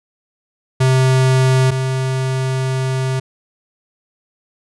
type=tone pair in turn; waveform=square; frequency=130.6 / 131.17 Hz; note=C3 / C3; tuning=-3 / +5 cents; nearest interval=unison; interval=8 cents; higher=second; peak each=-11 / -17 dBFS; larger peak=first; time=0.8-1.71 / 1.71-3.2 s; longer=second; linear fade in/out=10 ms; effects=resampled to 24000 Hz